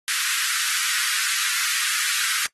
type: high-pass noise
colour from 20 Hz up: pink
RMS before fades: -24 dBFS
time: 0.08-2.46 s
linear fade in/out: 0 ms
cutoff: 1300 Hz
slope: 48 dB/octave
effects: noise-tail reverb RT60 0.1 s tail -21 dB re dry + AAC 32 kbps